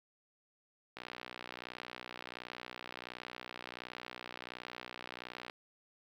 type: click train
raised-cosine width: 0.3 ms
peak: -27 dBFS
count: 279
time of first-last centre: 0.97-5.498 s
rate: 61.4 Hz
effects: high-pass 150 Hz 12 dB/octave + 10-bit